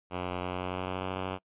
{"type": "tone with pitch glide", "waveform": "5% pulse", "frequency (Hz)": [90.3, 93.48], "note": ["F#2", "F#2"], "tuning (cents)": [-42, 18], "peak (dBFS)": -21, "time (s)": [0.1, 1.39], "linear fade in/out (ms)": 50, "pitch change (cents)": 60, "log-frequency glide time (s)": [0.43, 1.08], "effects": ["noise-tail reverb RT60 0.1 s tail -25 dB re dry", "resampled to 8000 Hz"]}